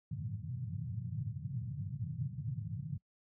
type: band-pass noise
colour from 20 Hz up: pink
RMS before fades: -40 dBFS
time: 0.11-2.98 s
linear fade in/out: 10 ms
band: 100 to 160 Hz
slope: 48 dB/octave
effects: noise-tail reverb RT60 0.1 s tail -24 dB re dry